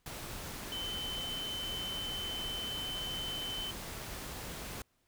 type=tone in noise; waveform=sine; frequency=3059 Hz; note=G7; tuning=43 cents flat; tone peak=-37 dBFS; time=0.72-3.71 s; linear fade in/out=2 ms; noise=pink; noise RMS=-43 dBFS; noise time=0.06-4.82 s; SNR=+3 dB; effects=pink hiss -75 dBFS RMS until 5.07 s